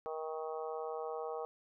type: harmonic tone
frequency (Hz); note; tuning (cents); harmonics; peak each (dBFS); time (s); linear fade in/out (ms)
157.9; D#3; +26; 3 / 4 / 5 / 6 / 7 / 8; -40 / -45 / -44 / -53 / -48 / -52; 0.06-1.45; 0
effects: none